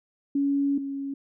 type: tone pair in turn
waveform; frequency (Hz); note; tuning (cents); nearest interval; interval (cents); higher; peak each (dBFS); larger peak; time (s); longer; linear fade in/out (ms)
sine; 280.4 / 276.4; C#4 / C#4; +20 / -5; unison; 25; first; -21 / -29; first; 0.35-0.78 / 0.78-1.14; first; 5
effects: none